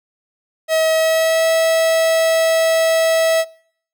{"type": "tone with pitch glide", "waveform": "45% pulse", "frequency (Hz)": [640, 650.4], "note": ["D#5", "E5"], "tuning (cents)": [49, -23], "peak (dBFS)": -13, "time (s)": [0.68, 3.45], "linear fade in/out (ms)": 50, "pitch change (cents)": 28, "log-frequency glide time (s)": [0.93, 1.46], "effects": ["noise-tail reverb RT60 0.6 s tail -23 dB re dry"]}